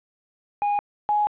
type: tone pair in turn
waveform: triangle / sine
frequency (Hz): 821 / 835.8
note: G#5 / G#5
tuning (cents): -20 / +11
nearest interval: unison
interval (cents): 31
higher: second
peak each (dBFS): -18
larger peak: neither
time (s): 0.62-0.79 / 1.09-1.27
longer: second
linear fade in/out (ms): 0
effects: resampled to 8000 Hz + 9-bit